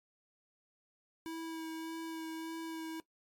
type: tone with vibrato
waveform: square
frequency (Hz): 324.6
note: E4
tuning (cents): -27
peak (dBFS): -40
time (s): 1.26-3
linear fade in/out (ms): 0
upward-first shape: sine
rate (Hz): 1.7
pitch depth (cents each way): 14
effects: noise-tail reverb RT60 0.1 s tail -17 dB re dry + MP3 96 kbps